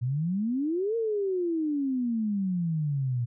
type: exponential two-way sweep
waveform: sine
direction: up then down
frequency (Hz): 117 to 466.2 to 117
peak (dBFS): -25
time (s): 0.01-3.26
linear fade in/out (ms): 20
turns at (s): 0.96
effects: none